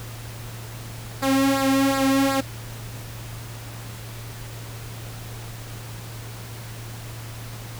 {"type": "tone with flanger", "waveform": "sawtooth", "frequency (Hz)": 271, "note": "C#4", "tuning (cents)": -39, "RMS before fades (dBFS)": -20, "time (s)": [1.22, 2.41], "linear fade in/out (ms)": 10, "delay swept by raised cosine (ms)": [0.32, 2.42], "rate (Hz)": 2.7, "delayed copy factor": -0.8, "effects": ["added 114 Hz sine -35 dBFS peak until 7.79 s", "pink hiss -40 dBFS RMS until 7.79 s"]}